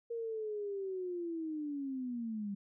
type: linear sweep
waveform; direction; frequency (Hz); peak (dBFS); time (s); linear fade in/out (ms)
sine; down; 469.5 to 196.2; -36; 0.1-2.55; 10
effects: none